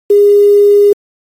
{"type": "tone with quantisation", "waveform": "sine", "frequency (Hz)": 408.4, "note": "G#4", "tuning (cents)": -29, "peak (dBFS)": -3, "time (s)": [0.1, 0.93], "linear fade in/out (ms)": 5, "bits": 5, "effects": ["AAC 48 kbps"]}